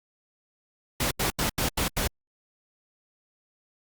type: noise bursts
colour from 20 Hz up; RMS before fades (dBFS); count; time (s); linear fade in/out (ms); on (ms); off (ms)
pink; -26; 6; 1-2.075; 5; 110; 83
effects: Opus 48 kbps